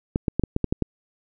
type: clicks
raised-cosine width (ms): 3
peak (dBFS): -8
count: 8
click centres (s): 0.159 / 0.282 / 0.396 / 0.437 / 0.564 / 0.643 / 0.725 / 0.823
effects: none